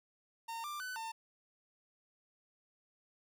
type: tone with pitch steps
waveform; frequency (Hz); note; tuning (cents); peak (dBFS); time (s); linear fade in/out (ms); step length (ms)
45% pulse; 915 / 1185 / 1504 / 901; A#5 / D6 / F#6 / A5; -32 / +15 / +28 / +41; -40; 0.48-1.12; 10; 160
effects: none